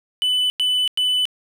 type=tone bursts; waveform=triangle; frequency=2996 Hz; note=F#7; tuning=21 cents sharp; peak=-15 dBFS; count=3; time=0.22-1.254 s; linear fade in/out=0 ms; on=280 ms; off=97 ms; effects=none